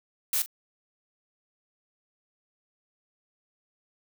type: noise with echo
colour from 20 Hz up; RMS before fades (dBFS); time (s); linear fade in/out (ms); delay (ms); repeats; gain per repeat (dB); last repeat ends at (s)
blue; -26; 0.33-0.42; 2; 41; 1; -15; 0.461
effects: none